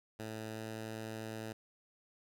10% pulse tone with pitch glide, 110 to 110.77 Hz, A2 to A2, 0 to +12 cents, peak -33 dBFS, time 0.19-1.53 s, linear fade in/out 10 ms, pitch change +12 cents, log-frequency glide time 0.54-0.6 s, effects none

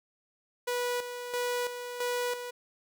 sawtooth tone with tremolo, 489.2 Hz, B4, 16 cents flat, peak -25 dBFS, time 0.67-2.51 s, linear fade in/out 10 ms, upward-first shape square, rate 1.5 Hz, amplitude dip 60%, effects none

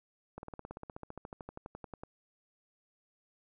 slowing click train, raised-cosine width 1 ms, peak -29 dBFS, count 24, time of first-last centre 0.38-2.035 s, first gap 51 ms, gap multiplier 1.03, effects none

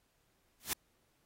white noise with exponential growth, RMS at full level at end -30 dBFS, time 0.6-0.73 s, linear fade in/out 0 ms, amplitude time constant 28 ms, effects pink hiss -75 dBFS RMS until 1.25 s + AAC 48 kbps

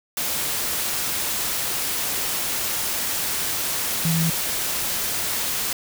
sine tone in noise, 164.2 Hz, E3, 6 cents flat, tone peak -19 dBFS, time 4.05-4.3 s, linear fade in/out 2 ms, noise white, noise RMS -25 dBFS, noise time 0.17-5.73 s, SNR +3 dB, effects none

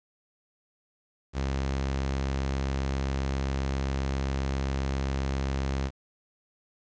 sawtooth tone, 67.5 Hz, C#2, 45 cents flat, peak -23 dBFS, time 1.33-5.91 s, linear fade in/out 50 ms, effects resampled to 16000 Hz + 9-bit

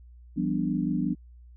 sine chord, G dominant seventh, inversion third, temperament equal with one note detuned, 170.72 / 196 / 246.9 / 293.7 Hz, F3 / G3 / B3 / D4, -39 / 0 / 0 / 0 cents, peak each -30 dBFS, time 0.36-1.15 s, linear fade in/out 20 ms, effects added 60 Hz sine -47 dBFS peak until 1.56 s

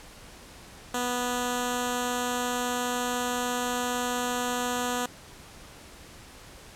5% pulse tone with notch filter, 245.9 Hz, B3, 7 cents flat, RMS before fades -29 dBFS, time 0.94-5.06 s, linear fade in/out 2 ms, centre 2200 Hz, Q 1.1, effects pink hiss -48 dBFS RMS until 6.75 s + low-pass 11000 Hz 12 dB/octave

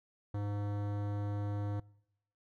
sine tone with hard clipping, 102.5 Hz, G#2, 22 cents flat, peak -36 dBFS, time 0.34-1.8 s, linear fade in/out 5 ms, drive 18 dB, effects noise-tail reverb RT60 0.8 s tail -24 dB re dry

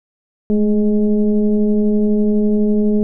sine tone with frequency modulation, 212 Hz, G#3, 36 cents sharp, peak -11 dBFS, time 0.5-3.03 s, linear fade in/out 0 ms, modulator 206 Hz, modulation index 0.91, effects none

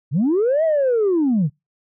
sine linear two-way sweep, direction up then down, 117 to 659.3 to 130.2 Hz, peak -13 dBFS, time 0.11-1.5 s, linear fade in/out 50 ms, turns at 0.64 s, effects noise-tail reverb RT60 0.2 s tail -26 dB re dry + tanh soft clip ceiling -12 dBFS

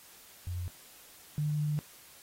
sine tone pair in turn, 88.5 / 149.53 Hz, F2 / D3, +23 / +32 cents, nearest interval major sixth, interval 909 cents, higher second, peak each -33 / -28 dBFS, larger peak second, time 0.47-0.68 / 1.38-1.79 s, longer second, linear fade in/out 0 ms, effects white hiss -55 dBFS RMS until 2.22 s + AAC 48 kbps

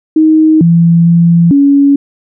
sine tone with pitch steps, 314 / 168.4 / 169.6 / 281.1 Hz, D#4 / E3 / E3 / C#4, +16 / +37 / +50 / +24 cents, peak -3 dBFS, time 0.16-1.96 s, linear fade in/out 5 ms, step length 450 ms, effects none

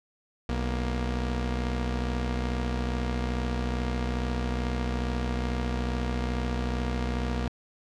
sawtooth tone pair together, 62.35 / 235.4 Hz, B1 / A#3, +17 / +17 cents, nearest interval octave + major seventh, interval 2300 cents, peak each -24 / -29 dBFS, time 0.49-7.48 s, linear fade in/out 0 ms, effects low-pass 5000 Hz 12 dB/octave

